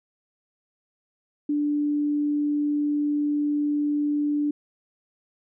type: tone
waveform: sine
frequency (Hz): 293.7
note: D4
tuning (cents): 0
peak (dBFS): -21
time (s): 1.49-4.51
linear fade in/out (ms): 5
effects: none